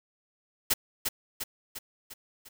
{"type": "noise with echo", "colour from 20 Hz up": "white", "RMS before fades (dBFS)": -24, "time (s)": [0.7, 0.74], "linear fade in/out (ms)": 10, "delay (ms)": 350, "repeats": 5, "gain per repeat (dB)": -5, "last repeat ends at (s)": 2.49, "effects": []}